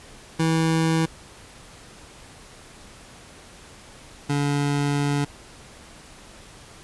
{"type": "tone pair in turn", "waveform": "25% pulse", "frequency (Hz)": [162.1, 143.5], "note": ["E3", "D3"], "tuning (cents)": [-29, -40], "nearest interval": "major second", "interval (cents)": 211, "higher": "first", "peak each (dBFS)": [-15, -17], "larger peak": "first", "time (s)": [[0.39, 1.06], [4.29, 5.25]], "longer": "second", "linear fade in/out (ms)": 10, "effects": ["pink hiss -46 dBFS RMS until 6.83 s", "resampled to 24000 Hz"]}